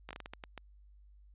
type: slowing click train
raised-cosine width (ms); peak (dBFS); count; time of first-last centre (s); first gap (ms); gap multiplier
0.3; -27; 9; 0.09-0.577; 17; 1.35
effects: added 50 Hz sine -56 dBFS peak until 1.34 s + resampled to 8000 Hz